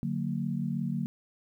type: chord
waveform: sine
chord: D augmented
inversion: none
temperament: just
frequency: 146.83 / 183.54 / 229.4 Hz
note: D3 / F#3 / A#3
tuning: 0 / -14 / -28 cents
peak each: -33 dBFS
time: 0.03-1.06 s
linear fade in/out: 0 ms
effects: 11-bit